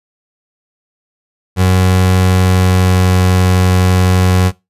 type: tone with pitch glide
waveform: 30% pulse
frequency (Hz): 92.5 to 91.81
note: F#2 to F#2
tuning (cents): 0 to -13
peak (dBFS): -5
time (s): 1.56-4.52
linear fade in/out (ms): 50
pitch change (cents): -13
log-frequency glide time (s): 2.24-3.17
effects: noise-tail reverb RT60 0.2 s tail -20 dB re dry + resampled to 32000 Hz